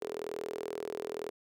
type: tone with high-pass filter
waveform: sawtooth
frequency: 41 Hz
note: E1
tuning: 9 cents flat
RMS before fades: -39 dBFS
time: 0.01-1.3 s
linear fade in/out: 10 ms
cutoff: 420 Hz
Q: 7.8
effects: none